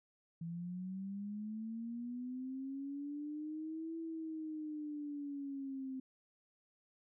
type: linear two-way sweep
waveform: sine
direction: up then down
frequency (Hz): 164.81 to 329.3 to 260.4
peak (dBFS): -40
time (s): 0.41-6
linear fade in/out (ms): 5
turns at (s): 3.97
effects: none